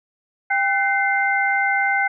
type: tone cluster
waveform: sine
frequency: 793 / 1515 / 2088 Hz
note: G5 / F#6 / C7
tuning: +20 / +40 / -4 cents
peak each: -21 dBFS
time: 0.5-2.08 s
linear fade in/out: 10 ms
effects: none

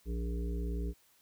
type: harmonic tone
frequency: 58.27 Hz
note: A#1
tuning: in tune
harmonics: 1 / 3 / 5 / 7 / 8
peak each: -33 / -42 / -45 / -45 / -52 dBFS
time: 0.05-0.94 s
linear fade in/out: 50 ms
effects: white hiss -67 dBFS RMS until 1.21 s

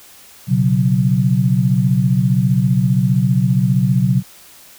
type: chord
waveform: sine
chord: B suspended second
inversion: none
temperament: equal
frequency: 123.47 / 138.59 / 185 Hz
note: B2 / C#3 / F#3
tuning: 0 / 0 / 0 cents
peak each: -16 dBFS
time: 0.47-4.23 s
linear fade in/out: 50 ms
effects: white hiss -43 dBFS RMS until 4.78 s

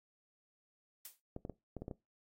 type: noise with exponential decay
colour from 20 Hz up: blue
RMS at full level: -43 dBFS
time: 1.05-1.2 s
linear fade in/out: 2 ms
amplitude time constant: 31 ms
type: clicks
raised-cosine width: 2 ms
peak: -29 dBFS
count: 7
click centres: 1.364 / 1.451 / 1.497 / 1.767 / 1.82 / 1.881 / 1.912 s
effects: noise-tail reverb RT60 0.2 s tail -19 dB re dry + AAC 48 kbps

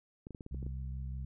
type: clicks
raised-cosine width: 3 ms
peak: -32 dBFS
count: 8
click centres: 0.269 / 0.307 / 0.348 / 0.408 / 0.464 / 0.546 / 0.628 / 0.665 s
type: harmonic tone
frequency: 65.41 Hz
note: C2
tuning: in tune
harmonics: 1 / 2 / 3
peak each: -38 / -43 / -53 dBFS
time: 0.51-1.25 s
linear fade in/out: 5 ms
effects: none

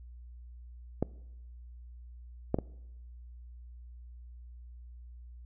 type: clicks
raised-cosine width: 2 ms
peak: -14 / -13 / -18 dBFS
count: 3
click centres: 1.026 / 2.544 / 2.587 s
effects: noise-tail reverb RT60 0.9 s tail -22 dB re dry + added 60 Hz sine -46 dBFS peak until 5.45 s

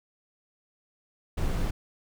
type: noise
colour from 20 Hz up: brown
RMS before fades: -27 dBFS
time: 1.37-1.71 s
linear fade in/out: 10 ms
effects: none

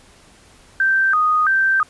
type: tone with vibrato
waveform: sine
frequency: 1393 Hz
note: F6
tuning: 5 cents flat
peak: -13 dBFS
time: 0.8-1.83 s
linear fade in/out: 2 ms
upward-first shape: square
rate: 1.5 Hz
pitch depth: 200 cents each way
effects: pink hiss -49 dBFS RMS until 1.89 s + resampled to 24000 Hz

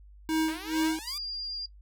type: tone with tremolo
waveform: square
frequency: 317.6 Hz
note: D#4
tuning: 36 cents sharp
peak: -24 dBFS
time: 0.29-0.99 s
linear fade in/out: 0 ms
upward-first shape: sine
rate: 2.3 Hz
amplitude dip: 95%
type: exponential sweep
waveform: 5% pulse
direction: up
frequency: 292.3 to 1219 Hz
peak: -28 dBFS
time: 0.48-1.18 s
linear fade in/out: 2 ms
type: tone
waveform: sine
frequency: 4803 Hz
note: D8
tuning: 38 cents sharp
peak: -32 dBFS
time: 1.07-1.66 s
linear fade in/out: 5 ms
effects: noise-tail reverb RT60 0.1 s tail -21 dB re dry + added 50 Hz sine -49 dBFS peak until 1.81 s

